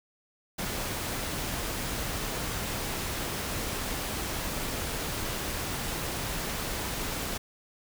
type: noise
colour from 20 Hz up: pink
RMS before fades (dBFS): -33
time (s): 0.58-7.38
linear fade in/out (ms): 10
effects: none